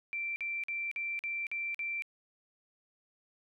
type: tone bursts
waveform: sine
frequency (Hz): 2349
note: D7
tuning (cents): 0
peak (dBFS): -33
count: 7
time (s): 0.13-2.022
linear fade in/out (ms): 0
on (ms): 230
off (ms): 47
effects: none